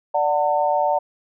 sine chord, D major, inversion none, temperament equal with one note detuned, 587.3 / 740 / 901.6 Hz, D5 / F#5 / A5, 0 / 0 / +42 cents, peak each -21 dBFS, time 0.14-0.99 s, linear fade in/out 10 ms, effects none

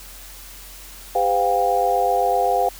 sine tone cluster, 399.8 / 507 / 711 / 799 Hz, G4 / B4 / F5 / G5, +34 / +45 / +31 / +33 cents, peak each -26 / -22 / -19 / -22 dBFS, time 1.15-2.69 s, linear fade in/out 5 ms, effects added 44 Hz sine -42 dBFS peak until 2.79 s + white hiss -41 dBFS RMS until 2.79 s

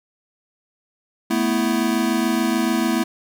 square chord, A suspended second, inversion none, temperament equal, 220 / 246.9 / 329.6 Hz, A3 / B3 / E4, 0 / 0 / 0 cents, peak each -23 dBFS, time 1.3-3.04 s, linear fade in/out 10 ms, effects none

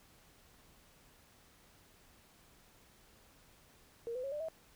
sine tone with pitch steps, 466.2 / 505.5 / 548 / 594.2 / 644.2 Hz, A#4 / B4 / C#5 / D5 / E5, 0 / +40 / -20 / +20 / -40 cents, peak -37 dBFS, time 4.07-4.485 s, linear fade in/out 0 ms, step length 83 ms, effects pink hiss -64 dBFS RMS until 4.75 s

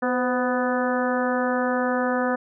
harmonic tone with a mistuned harmonic, 248.5 Hz, B3, 11 cents sharp, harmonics 1 / 2 / 3 / 4 / 5 / 6 / 7, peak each -25 / -25 / -29 / -32 / -31 / -31 / -33 dBFS, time 0.02-2.36 s, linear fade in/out 10 ms, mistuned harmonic 2, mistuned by +44 cents, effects none

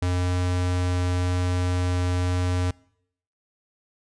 square tone, 89.9 Hz, F#2, 49 cents flat, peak -22 dBFS, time 0.02-2.71 s, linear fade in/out 5 ms, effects noise-tail reverb RT60 0.7 s tail -24 dB re dry + resampled to 22050 Hz

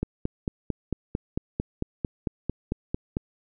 click train, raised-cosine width 3 ms, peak -13 dBFS, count 15, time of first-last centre 0.03-3.169 s, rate 4.46 Hz, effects none

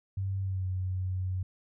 sine tone with pitch glide, 96.7 to 92.76 Hz, G2 to F#2, -23 to +5 cents, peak -29 dBFS, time 0.17-1.43 s, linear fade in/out 5 ms, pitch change -72 cents, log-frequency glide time 0.41-0.66 s, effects none

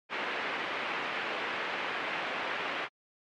white low-pass noise, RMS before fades -34 dBFS, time 0.09-2.89 s, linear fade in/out 50 ms, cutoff 2600 Hz, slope 24 dB/octave, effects high-pass 300 Hz 12 dB/octave + MP3 64 kbps

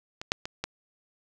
clicks, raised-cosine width 0.2 ms, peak -19 / -6 / -17 / -13 dBFS, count 4, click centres 0.215 / 0.319 / 0.455 / 0.64 s, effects none

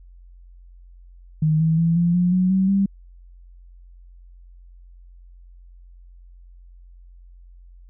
sine tone with pitch steps, 155.5 / 160.8 / 166.28 / 171.94 / 177.8 / 183.86 / 190.12 / 196.6 Hz, D#3 / E3 / E3 / F3 / F3 / F#3 / F#3 / G3, -1 / -43 / +15 / -27 / +31 / -11 / +47 / +5 cents, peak -15 dBFS, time 1.42-2.86 s, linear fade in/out 5 ms, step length 180 ms, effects added 44 Hz sine -43 dBFS peak until 7.89 s

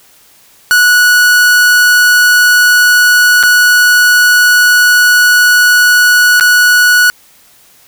45% pulse tone with dropouts, 1469 Hz, F#6, 13 cents flat, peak -4 dBFS, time 0.71-7.1 s, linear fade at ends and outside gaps 0 ms, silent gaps 3.429-3.435 / 6.398-6.409 s, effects white hiss -44 dBFS RMS until 7.87 s

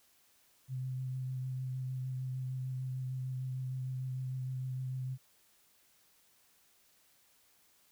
sine tone with vibrato, 129.3 Hz, C3, 20 cents flat, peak -35 dBFS, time 0.68-5.18 s, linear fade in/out 50 ms, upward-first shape triangle, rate 6.6 Hz, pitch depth 19 cents each way, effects white hiss -68 dBFS RMS until 7.91 s

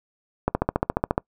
click train, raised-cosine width 1 ms, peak -6 dBFS, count 11, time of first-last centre 0.48-1.179 s, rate 14.3 Hz, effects noise-tail reverb RT60 0.1 s tail -26 dB re dry

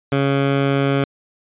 15% pulse tone, 138.59 Hz, C#3, in tune, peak -9 dBFS, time 0.12-1.04 s, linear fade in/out 2 ms, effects resampled to 8000 Hz

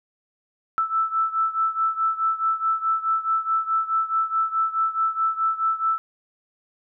sine beating tone pair, 1318.5 / 1323.2 Hz, E6 / E6, 0 / +6 cents, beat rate 4.7 Hz, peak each -22 / -25 dBFS, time 0.78-5.98 s, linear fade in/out 0 ms, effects none

